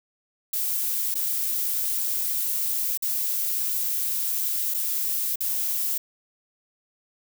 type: noise with dropouts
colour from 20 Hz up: violet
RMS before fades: -26 dBFS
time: 0.53-5.98 s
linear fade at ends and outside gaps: 5 ms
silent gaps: 1.143-1.152 / 2.975-3.023 / 4.74-4.744 / 5.358-5.405 s
effects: none